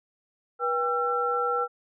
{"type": "tone cluster", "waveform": "sine", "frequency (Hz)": [485.2, 797, 1348], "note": ["B4", "G5", "E6"], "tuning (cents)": [-31, 28, 38], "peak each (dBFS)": [-28, -31, -26], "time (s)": [0.59, 1.68], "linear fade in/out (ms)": 50, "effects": []}